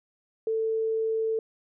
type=tone; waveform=sine; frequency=444.6 Hz; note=A4; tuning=18 cents sharp; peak=-24 dBFS; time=0.47-1.39 s; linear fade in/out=2 ms; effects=none